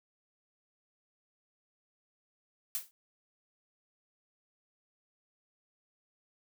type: noise with exponential decay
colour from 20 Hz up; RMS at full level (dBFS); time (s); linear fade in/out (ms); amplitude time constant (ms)
blue; -31; 2.75-2.91; 0; 34
effects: none